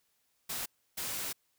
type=noise bursts at uneven times; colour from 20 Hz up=white; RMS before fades=-37 dBFS; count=2; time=0.49-0.66 / 0.97-1.33 s; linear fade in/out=10 ms; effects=white hiss -75 dBFS RMS until 1.58 s